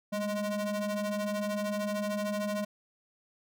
square ring-modulated tone, 209.8 Hz, G#3, 18 cents sharp, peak -28 dBFS, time 0.12-2.65 s, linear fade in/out 10 ms, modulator 413 Hz, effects none

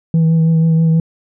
sine tone with vibrato, 162.5 Hz, E3, 24 cents flat, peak -6 dBFS, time 0.14-1 s, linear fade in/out 2 ms, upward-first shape triangle, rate 6.2 Hz, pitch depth 22 cents each way, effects tanh soft clip ceiling -8 dBFS

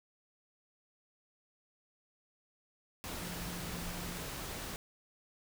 sine tone in noise, 174.61 Hz, F3, in tune, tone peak -45 dBFS, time 3.22-4.23 s, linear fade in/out 0 ms, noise pink, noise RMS -42 dBFS, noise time 3.04-4.76 s, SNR -6 dB, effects none

